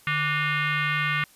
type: tone with frequency modulation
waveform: sine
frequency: 149.4 Hz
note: D3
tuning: 30 cents sharp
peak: -22 dBFS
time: 0.07-1.24 s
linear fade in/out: 2 ms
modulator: 658 Hz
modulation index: 3.9
effects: white hiss -55 dBFS RMS until 1.35 s + resampled to 32000 Hz